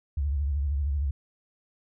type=tone with vibrato; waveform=sine; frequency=71.1 Hz; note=C#2; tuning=45 cents sharp; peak=-24 dBFS; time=0.17-1.11 s; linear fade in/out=5 ms; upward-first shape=sine; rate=13 Hz; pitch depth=120 cents each way; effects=none